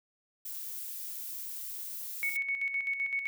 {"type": "noise", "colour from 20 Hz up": "violet", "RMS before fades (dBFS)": -40, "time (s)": [0.45, 2.37], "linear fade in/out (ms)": 5}
{"type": "tone with tremolo", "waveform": "sine", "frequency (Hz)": 2217, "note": "C#7", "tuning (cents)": 0, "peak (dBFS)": -28, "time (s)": [2.23, 3.27], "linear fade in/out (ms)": 0, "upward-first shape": "square", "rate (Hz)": 7.8, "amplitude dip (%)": 55}
{"effects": []}